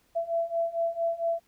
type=beating tone pair; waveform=sine; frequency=668 / 672.4 Hz; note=E5 / E5; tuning=+23 / +34 cents; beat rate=4.4 Hz; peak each=-30 / -28 dBFS; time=0.15-1.4 s; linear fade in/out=20 ms; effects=pink hiss -67 dBFS RMS until 1.47 s